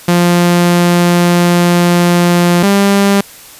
sawtooth tone pair in turn, 174.61 / 199.19 Hz, F3 / G3, 0 / +28 cents, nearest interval major second, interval 228 cents, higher second, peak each -3 dBFS, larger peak neither, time 0.08-2.63 / 2.63-3.21 s, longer first, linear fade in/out 5 ms, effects white hiss -35 dBFS RMS until 3.59 s + resampled to 32000 Hz

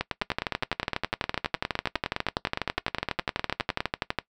two click trains, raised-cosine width 0.3 ms, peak -10 / -9 dBFS, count 38 / 49, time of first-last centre 0.01-3.805 / 0.22-4.187 s, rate 9.75 / 12.1 Hz, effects noise-tail reverb RT60 0.1 s tail -19 dB re dry

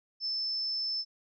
sine tone, 5274 Hz, E8, in tune, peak -30 dBFS, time 0.2-1.05 s, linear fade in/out 50 ms, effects none

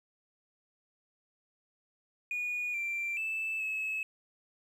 triangle tone with pitch steps, 2452 / 2358 / 2634 / 2587 Hz, D#7 / D7 / E7 / E7, -26 / +6 / -2 / -33 cents, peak -29 dBFS, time 2.31-4.03 s, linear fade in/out 2 ms, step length 430 ms, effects tanh soft clip ceiling -28 dBFS + 11-bit

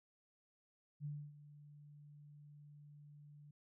sine tone with ADSR envelope, 146.83 Hz, D3, in tune, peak -40 dBFS, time 1-3.51 s, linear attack 51 ms, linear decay 270 ms, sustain -16 dB, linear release 5 ms, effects none

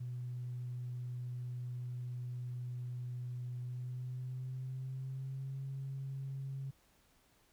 sine tone with pitch glide, 123.47 to 135.42 Hz, B2 to C#3, 0 to -40 cents, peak -38 dBFS, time 0-6.71 s, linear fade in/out 10 ms, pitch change +160 cents, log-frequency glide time 3.6-5.61 s, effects tanh soft clip ceiling -34 dBFS + pink hiss -70 dBFS RMS until 7.52 s

